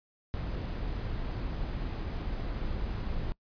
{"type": "noise", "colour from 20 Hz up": "brown", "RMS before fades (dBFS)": -34, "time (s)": [0.34, 3.32], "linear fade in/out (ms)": 0, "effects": ["noise-tail reverb RT60 0.1 s tail -24 dB re dry", "resampled to 11025 Hz"]}